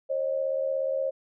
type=tone pair together; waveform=sine; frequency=538.2 / 615 Hz; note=C5 / D#5; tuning=+49 / -20 cents; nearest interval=major second; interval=231 cents; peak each=-26 / -31 dBFS; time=0.09-1.11 s; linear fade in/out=20 ms; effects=none